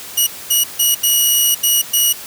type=tone bursts at uneven times; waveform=10% pulse; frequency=2909 Hz; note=F#7; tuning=30 cents flat; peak=-3 dBFS; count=6; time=0.17-0.27 / 0.5-0.64 / 0.79-0.95 / 1.03-1.55 / 1.63-1.82 / 1.93-2.13 s; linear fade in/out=10 ms; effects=white hiss -32 dBFS RMS until 2.26 s + high-pass 60 Hz 12 dB/octave